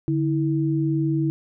sine tone pair together, 145.7 / 323.7 Hz, D3 / E4, -13 / -31 cents, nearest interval octave + major second, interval 1382 cents, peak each -22 dBFS, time 0.08-1.3 s, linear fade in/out 0 ms, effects none

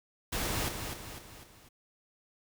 pink noise with echo, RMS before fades -33 dBFS, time 0.32-0.69 s, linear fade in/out 10 ms, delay 250 ms, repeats 4, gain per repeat -6 dB, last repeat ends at 1.69 s, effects none

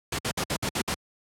pink noise bursts, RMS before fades -27 dBFS, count 7, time 0.12-0.944 s, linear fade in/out 5 ms, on 68 ms, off 58 ms, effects high-pass 80 Hz 12 dB/octave + low-pass 11000 Hz 12 dB/octave

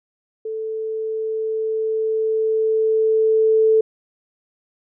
sine tone with level ramp, 440 Hz, A4, in tune, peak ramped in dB -24 to -11 dBFS, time 0.45-3.81 s, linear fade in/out 5 ms, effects none

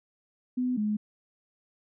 sine tone pair in turn, 251 / 211.1 Hz, B3 / G#3, +28 / +29 cents, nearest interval minor third, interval 299 cents, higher first, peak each -25 dBFS, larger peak neither, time 0.57-0.77 / 0.77-0.97 s, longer neither, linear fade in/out 10 ms, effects none

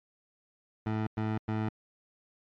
20% pulse tone bursts, 108.9 Hz, A2, 17 cents flat, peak -24 dBFS, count 3, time 0.86-1.69 s, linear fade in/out 5 ms, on 210 ms, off 100 ms, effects low-pass 2000 Hz 12 dB/octave + MP3 64 kbps

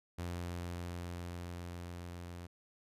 sawtooth tone with level ramp, 87.31 Hz, F2, in tune, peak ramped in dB -34 to -41 dBFS, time 0.18-2.47 s, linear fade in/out 10 ms, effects resampled to 32000 Hz

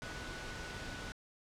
sine tone in noise, 1480 Hz, F#6, in tune, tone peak -49 dBFS, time 0.02-1.12 s, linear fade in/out 0 ms, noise pink, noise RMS -44 dBFS, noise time 0.02-1.12 s, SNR -8 dB, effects low-pass 6000 Hz 12 dB/octave

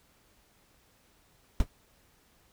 brown noise with exponential decay, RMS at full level -20 dBFS, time 1.6-1.68 s, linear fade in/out 1 ms, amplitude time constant 16 ms, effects pink hiss -65 dBFS RMS until 2.52 s

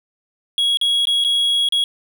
triangle tone with dropouts, 3322 Hz, G#7, in tune, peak -13 dBFS, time 0.58-1.84 s, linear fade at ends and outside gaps 1 ms, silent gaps 0.772-0.813 / 1.054-1.071 / 1.24-1.247 / 1.688-1.723 s, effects none

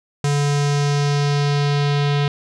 square tone with low-pass filter sweep, 144 Hz, D3, 34 cents flat, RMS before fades -18 dBFS, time 0.24-2.28 s, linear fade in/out 2 ms, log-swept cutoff 7400 to 3700 Hz, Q 2, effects none

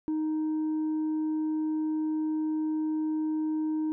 sine tone with tanh clipping, 311.1 Hz, D#4, in tune, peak -27 dBFS, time 0.08-3.92 s, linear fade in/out 0 ms, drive 2 dB, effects none

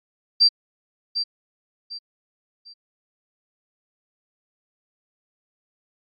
sine tone with echo, 4699 Hz, D8, in tune, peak -11 dBFS, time 0.4-0.49 s, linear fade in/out 20 ms, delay 750 ms, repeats 3, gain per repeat -10 dB, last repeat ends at 2.74 s, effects AAC 64 kbps

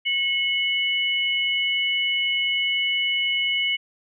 sine tone pair together, 2187 / 2957 Hz, C#7 / F#7, -24 / -2 cents, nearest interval perfect fourth, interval 522 cents, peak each -23 dBFS, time 0.05-3.77 s, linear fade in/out 20 ms, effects none

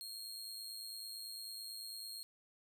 sawtooth tone with amplitude modulation, 4254 Hz, C8, 28 cents sharp, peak -40 dBFS, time 0.01-2.23 s, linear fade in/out 0 ms, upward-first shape sine, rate 109 Hz, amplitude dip 50%, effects none

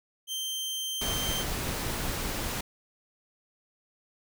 sawtooth tone, 3136 Hz, G7, in tune, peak -28 dBFS, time 0.27-1.45 s, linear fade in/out 50 ms
pink noise, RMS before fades -33 dBFS, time 1.01-2.61 s, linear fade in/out 5 ms
brown noise bursts, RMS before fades -34 dBFS, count 8, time 1.08-2.494 s, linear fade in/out 10 ms, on 63 ms, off 130 ms
effects none

